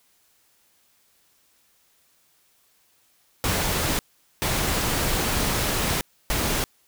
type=noise bursts at uneven times; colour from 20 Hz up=pink; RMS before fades=-24 dBFS; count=3; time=3.44-3.99 / 4.42-6.01 / 6.3-6.64 s; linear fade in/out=0 ms; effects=white hiss -63 dBFS RMS until 6.87 s